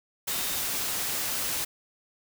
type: tone in noise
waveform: sine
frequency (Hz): 3675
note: A#7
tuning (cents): -25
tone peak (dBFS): -41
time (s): 0.3-0.6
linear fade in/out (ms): 10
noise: white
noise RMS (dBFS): -30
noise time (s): 0.27-1.65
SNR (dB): -14
effects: none